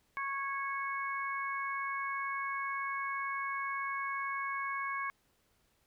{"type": "harmonic tone", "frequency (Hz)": 551, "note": "C#5", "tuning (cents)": -11, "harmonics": [2, 3, 4], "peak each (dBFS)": [-36, -40, -40], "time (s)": [0.17, 5.1], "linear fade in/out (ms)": 0, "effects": ["pink hiss -73 dBFS RMS until 5.86 s"]}